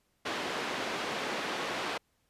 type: band-pass noise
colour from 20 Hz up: pink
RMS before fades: -35 dBFS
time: 0.25-1.98 s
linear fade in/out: 10 ms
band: 330 to 3700 Hz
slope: 12 dB/octave
effects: pink hiss -74 dBFS RMS until 2.29 s + resampled to 32000 Hz